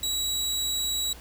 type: tone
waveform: 25% pulse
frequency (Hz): 3891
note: B7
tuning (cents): -27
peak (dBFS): -22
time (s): 0.03-1.13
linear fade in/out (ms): 2
effects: added 60 Hz sine -45 dBFS peak until 1.2 s + pink hiss -48 dBFS RMS until 1.2 s